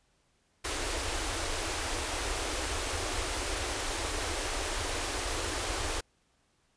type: band-stop noise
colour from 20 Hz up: pink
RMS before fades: -33 dBFS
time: 0.64-6.01 s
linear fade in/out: 10 ms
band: 100 to 280 Hz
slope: 48 dB/octave
effects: pink hiss -71 dBFS RMS until 6.76 s + resampled to 22050 Hz